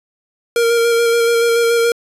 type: tone with vibrato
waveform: square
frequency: 466.2 Hz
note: A#4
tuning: in tune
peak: -12 dBFS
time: 0.56-1.92 s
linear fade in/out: 2 ms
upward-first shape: square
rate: 7 Hz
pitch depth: 14 cents each way
effects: resampled to 32000 Hz

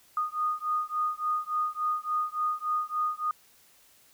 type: beating tone pair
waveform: sine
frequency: 1231 / 1234.5 Hz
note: D#6 / D#6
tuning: -19 / -14 cents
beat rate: 3.5 Hz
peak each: -30 dBFS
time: 0.17-3.31 s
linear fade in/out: 2 ms
effects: white hiss -60 dBFS RMS until 4.13 s

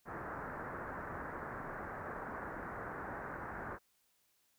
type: low-pass noise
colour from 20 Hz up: white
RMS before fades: -44 dBFS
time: 0.05-3.79 s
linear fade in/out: 50 ms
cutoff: 1700 Hz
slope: 48 dB/octave
effects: white hiss -75 dBFS RMS until 4.58 s

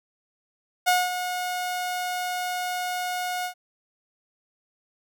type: tone with ADSR envelope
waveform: sawtooth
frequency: 724 Hz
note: F#5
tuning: 38 cents flat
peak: -13 dBFS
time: 0.86-3.54 s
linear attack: 22 ms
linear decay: 210 ms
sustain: -10 dB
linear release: 91 ms
effects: none

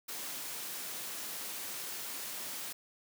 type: high-pass noise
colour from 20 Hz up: white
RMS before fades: -41 dBFS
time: 0.08-2.73 s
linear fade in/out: 10 ms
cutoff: 160 Hz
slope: 12 dB/octave
effects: none

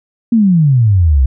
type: exponential sweep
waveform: sine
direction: down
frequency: 240 to 61.9 Hz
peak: -6 dBFS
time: 0.32-1.26 s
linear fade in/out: 5 ms
effects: none

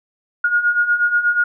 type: beating tone pair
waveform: sine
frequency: 1428 / 1436.3 Hz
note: F6 / F6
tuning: +38 / +48 cents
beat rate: 8.3 Hz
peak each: -20 / -15 dBFS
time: 0.44-1.44 s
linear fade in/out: 5 ms
effects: none

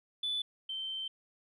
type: tone pair in turn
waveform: sine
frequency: 3482 / 3108 Hz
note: A7 / G7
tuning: -19 / -16 cents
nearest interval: major second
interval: 197 cents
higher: first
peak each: -30 / -35 dBFS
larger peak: first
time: 0.23-0.42 / 0.69-1.08 s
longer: second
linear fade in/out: 5 ms
effects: tanh soft clip ceiling -28 dBFS

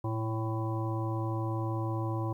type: harmonic tone with a mistuned harmonic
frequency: 110.9 Hz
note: A2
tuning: 14 cents sharp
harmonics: 1 / 3 / 5 / 7 / 9 / 10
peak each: -31 / -36 / -42 / -43 / -40 / -50 dBFS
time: 0.04-2.33 s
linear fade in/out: 5 ms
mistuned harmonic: 1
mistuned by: +38 cents
effects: 11-bit

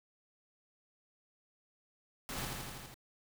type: noise with echo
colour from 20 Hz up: pink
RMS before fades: -41 dBFS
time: 2.29-2.45 s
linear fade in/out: 0 ms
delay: 82 ms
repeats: 6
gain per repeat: -2 dB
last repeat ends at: 2.942 s
effects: none

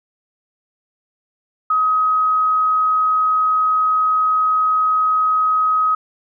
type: tone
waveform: sine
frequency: 1265 Hz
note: D#6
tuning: 28 cents sharp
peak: -13 dBFS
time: 1.7-5.95 s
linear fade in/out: 5 ms
effects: none

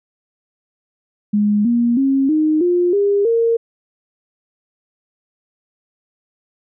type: tone with pitch steps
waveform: sine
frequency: 207.7 / 237.2 / 270.9 / 309.4 / 353.4 / 403.6 / 460.9 Hz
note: G#3 / A#3 / C#4 / D#4 / F4 / G#4 / A#4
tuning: 0 / +30 / -40 / -10 / +21 / -49 / -20 cents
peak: -12 dBFS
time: 1.33-3.57 s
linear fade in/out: 10 ms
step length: 320 ms
effects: none

